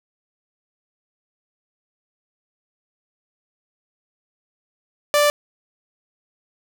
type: tone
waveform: sawtooth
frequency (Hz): 587.3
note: D5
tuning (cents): 0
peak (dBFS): -10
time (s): 5.14-5.3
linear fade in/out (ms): 0
effects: none